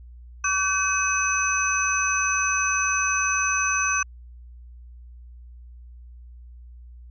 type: tone cluster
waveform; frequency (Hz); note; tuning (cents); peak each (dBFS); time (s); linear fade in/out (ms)
sine; 1146 / 1532 / 2552 / 6040; D6 / G6 / D#7 / F#8; -43 / -40 / +43 / +35; -26; 0.44-4.03; 5
effects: added 60 Hz sine -41 dBFS peak until 7.1 s